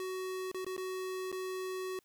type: tone with dropouts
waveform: square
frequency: 373.4 Hz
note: F#4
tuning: 16 cents sharp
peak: -37 dBFS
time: 0-1.99 s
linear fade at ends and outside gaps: 1 ms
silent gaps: 0.515-0.545 / 0.646-0.665 / 0.766-0.778 / 1.317-1.326 s
effects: white hiss -73 dBFS RMS until 2.04 s